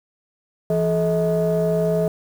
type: tone cluster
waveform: sine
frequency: 167.6 / 429.6 / 637 Hz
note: E3 / A4 / D#5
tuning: +29 / -41 / +41 cents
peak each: -20 dBFS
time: 0.7-2.08 s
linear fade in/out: 2 ms
effects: tanh soft clip ceiling -12 dBFS + 7-bit